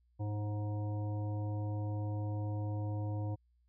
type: harmonic tone with a mistuned harmonic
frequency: 104.2 Hz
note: G#2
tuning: 6 cents sharp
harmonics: 1 / 3 / 5 / 7 / 9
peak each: -34 / -44 / -48 / -51 / -53 dBFS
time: 0.19-3.36 s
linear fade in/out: 20 ms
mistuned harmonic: 5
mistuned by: +23 cents
effects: added 60 Hz sine -68 dBFS peak until 3.68 s